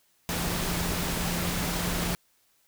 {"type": "tone in noise", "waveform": "sine", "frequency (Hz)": 174.61, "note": "F3", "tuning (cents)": 0, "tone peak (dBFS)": -33, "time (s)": [0.29, 2.15], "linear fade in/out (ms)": 0, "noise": "pink", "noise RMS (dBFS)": -30, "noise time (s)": [0.29, 2.15], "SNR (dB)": -6, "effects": ["white hiss -67 dBFS RMS until 2.67 s"]}